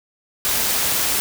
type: noise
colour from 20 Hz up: white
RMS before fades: -20 dBFS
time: 0.45-1.2 s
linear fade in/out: 0 ms
effects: none